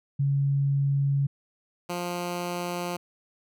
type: tone pair in turn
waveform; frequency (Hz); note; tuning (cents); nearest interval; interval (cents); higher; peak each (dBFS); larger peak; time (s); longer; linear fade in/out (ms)
sine / 10% pulse; 139.6 / 175.88; C#3 / F3; +13 / +13; major third; 400; second; -21; neither; 0.19-1.27 / 1.89-2.97; neither; 10
effects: none